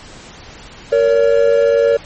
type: tone pair together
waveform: triangle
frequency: 463.9 / 565 Hz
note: A#4 / C#5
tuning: -8 / +33 cents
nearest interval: minor third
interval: 341 cents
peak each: -10 dBFS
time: 0.92-1.97 s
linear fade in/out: 5 ms
effects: pink hiss -37 dBFS RMS until 2.05 s + MP3 32 kbps